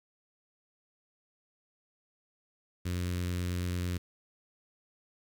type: tone with notch filter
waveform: sawtooth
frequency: 89.1 Hz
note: F2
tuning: 35 cents sharp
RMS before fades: -33 dBFS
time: 2.85-3.98 s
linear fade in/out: 10 ms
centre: 780 Hz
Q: 0.64
effects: 10-bit